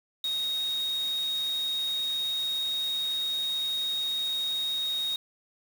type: tone in noise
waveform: sine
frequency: 3750 Hz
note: A#7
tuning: 10 cents sharp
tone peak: -27 dBFS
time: 0.24-5.16 s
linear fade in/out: 2 ms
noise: white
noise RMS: -44 dBFS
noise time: 0.24-5.16 s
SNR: +14 dB
effects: none